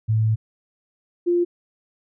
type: tone pair in turn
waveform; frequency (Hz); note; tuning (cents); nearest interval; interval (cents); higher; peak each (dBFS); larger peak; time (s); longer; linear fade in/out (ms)
sine; 110 / 349; A2 / F4; 0 / -1; octave + minor sixth; 1999; second; -16; neither; 0.08-0.36 / 1.26-1.45; first; 20
effects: none